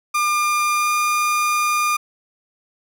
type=tone with pitch glide; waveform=30% pulse; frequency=1202 to 1209.7 Hz; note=D6 to D#6; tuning=+40 to -49 cents; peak=-14 dBFS; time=0.14-1.97 s; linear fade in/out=10 ms; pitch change=+11 cents; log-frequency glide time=0.74-0.91 s; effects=none